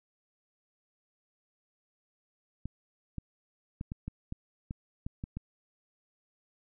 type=clicks; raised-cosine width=5 ms; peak=-24 dBFS; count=10; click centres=2.656 / 3.183 / 3.811 / 3.919 / 4.08 / 4.324 / 4.709 / 5.065 / 5.239 / 5.37 s; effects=none